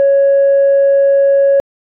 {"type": "tone", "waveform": "sine", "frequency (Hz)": 554.4, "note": "C#5", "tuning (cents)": 0, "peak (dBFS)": -5, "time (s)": [0, 1.6], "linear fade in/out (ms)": 0, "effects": ["tanh soft clip ceiling -4 dBFS"]}